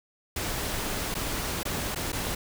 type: noise with dropouts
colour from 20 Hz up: pink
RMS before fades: -31 dBFS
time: 0.36-2.35 s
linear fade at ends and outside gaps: 5 ms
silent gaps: 1.143-1.15 / 1.632-1.652 / 1.948-1.958 / 2.12-2.128 s
effects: none